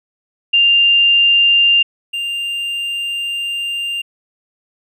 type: tone pair in turn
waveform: sine / triangle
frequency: 2794 / 2794 Hz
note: F7 / F7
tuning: 0 / 0 cents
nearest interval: unison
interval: 0 cents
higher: neither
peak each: -8 / -17 dBFS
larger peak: first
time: 0.53-1.83 / 2.13-4.02 s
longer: second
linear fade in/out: 10 ms
effects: none